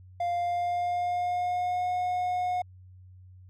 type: tone with pitch glide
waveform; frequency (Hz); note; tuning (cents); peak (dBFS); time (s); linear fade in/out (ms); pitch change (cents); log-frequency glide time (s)
triangle; 698.5 to 723.6; F5 to F#5; 0 to -39; -24; 0.2-2.62; 5; +61; 0.32-1.89
effects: added 92 Hz sine -48 dBFS peak until 3.49 s